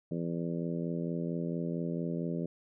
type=harmonic tone; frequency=84.4 Hz; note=E2; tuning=41 cents sharp; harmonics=2 / 3 / 4 / 5 / 6 / 7; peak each=-34 / -38 / -40 / -42 / -44 / -45 dBFS; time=0.11-2.46 s; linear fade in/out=5 ms; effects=none